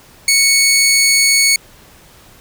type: tone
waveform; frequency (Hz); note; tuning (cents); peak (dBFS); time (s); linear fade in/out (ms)
15% pulse; 2217; C#7; 0; -3; 0.28-1.56; 2
effects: pink hiss -44 dBFS RMS until 2.4 s